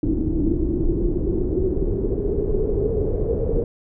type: noise with low-pass filter sweep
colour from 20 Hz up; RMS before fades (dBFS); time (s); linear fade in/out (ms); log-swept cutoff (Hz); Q
brown; -21; 0.03-3.64; 2; 310 to 470; 9.3
effects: none